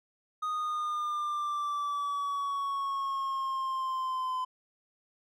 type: exponential sweep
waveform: triangle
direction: down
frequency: 1244.5 to 1019 Hz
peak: -28 dBFS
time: 0.42-4.45 s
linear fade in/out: 10 ms
effects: none